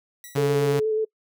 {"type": "tone with exponential decay", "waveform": "5% pulse", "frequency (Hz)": 1947, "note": "B6", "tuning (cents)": -25, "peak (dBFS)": -27, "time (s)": [0.24, 0.68], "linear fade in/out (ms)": 1, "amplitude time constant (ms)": 94}
{"type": "tone", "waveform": "sawtooth", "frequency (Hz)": 139.6, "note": "C#3", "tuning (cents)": 13, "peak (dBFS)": -19, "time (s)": [0.35, 0.8], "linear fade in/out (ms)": 10}
{"type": "tone with vibrato", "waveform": "sine", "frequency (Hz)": 434.9, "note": "A4", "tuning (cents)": -20, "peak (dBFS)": -20, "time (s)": [0.37, 1.05], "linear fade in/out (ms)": 10, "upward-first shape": "square", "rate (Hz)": 8.3, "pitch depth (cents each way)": 15}
{"effects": ["noise-tail reverb RT60 0.1 s tail -25 dB re dry"]}